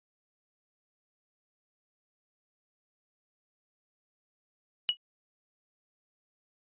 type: tone with exponential decay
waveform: sine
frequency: 2916 Hz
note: F#7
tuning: 26 cents flat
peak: -19 dBFS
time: 4.89-4.97 s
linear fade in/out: 0 ms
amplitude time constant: 16 ms
effects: resampled to 8000 Hz